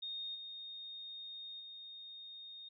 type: tone with level steps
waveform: sine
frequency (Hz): 3696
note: A#7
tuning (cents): -16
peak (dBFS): -40 / -45 / -48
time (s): 0.02-2.69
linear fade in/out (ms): 10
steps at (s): 0.34 / 1.59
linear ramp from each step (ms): 20
effects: none